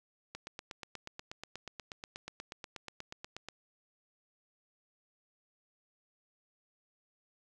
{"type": "click train", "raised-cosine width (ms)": 0.2, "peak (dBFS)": -25, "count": 27, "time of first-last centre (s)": [0.35, 3.486], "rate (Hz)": 8.29, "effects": []}